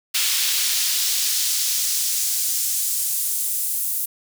pink noise with high-pass filter sweep, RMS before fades -22 dBFS, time 0.14-4.06 s, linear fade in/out 10 ms, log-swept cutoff 3100 to 11000 Hz, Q 1, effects none

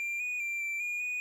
triangle tone with pitch steps, 2378 / 2466 / 2365 / 2345 / 2432 / 2469 Hz, D7 / D#7 / D7 / D7 / D#7 / D#7, +21 / -16 / +12 / -3 / -40 / -14 cents, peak -30 dBFS, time 0-1.2 s, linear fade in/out 0 ms, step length 200 ms, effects none

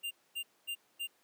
square tone bursts, 2794 Hz, F7, in tune, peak -36 dBFS, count 4, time 0.03-1.074 s, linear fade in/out 20 ms, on 81 ms, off 240 ms, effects pink hiss -70 dBFS RMS until 1.23 s + high-pass 300 Hz 12 dB/octave

